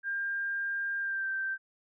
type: tone with pitch glide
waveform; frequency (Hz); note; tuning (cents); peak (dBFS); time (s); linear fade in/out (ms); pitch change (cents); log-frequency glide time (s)
sine; 1600 to 1563.5; G6 to G6; +35 to -5; -30; 0.03-1.58; 50; -40; 0.99-1.28
effects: none